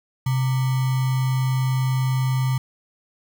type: tone with sample-and-hold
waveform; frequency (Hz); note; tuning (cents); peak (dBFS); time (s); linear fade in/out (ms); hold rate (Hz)
sine; 130; C3; -11; -18; 0.26-2.58; 5; 1050
effects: none